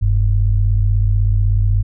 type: tone pair together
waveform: sine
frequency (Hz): 44.2 / 100.5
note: F1 / G2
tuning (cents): +22 / +44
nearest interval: octave + major second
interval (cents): 1422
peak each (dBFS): -14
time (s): 0.01-1.83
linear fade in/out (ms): 20
effects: none